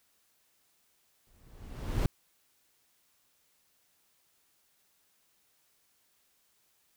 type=noise with exponential growth; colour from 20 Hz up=brown; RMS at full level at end=-26 dBFS; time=1.27-2.06 s; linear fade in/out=2 ms; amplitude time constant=170 ms; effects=white hiss -71 dBFS RMS until 6.96 s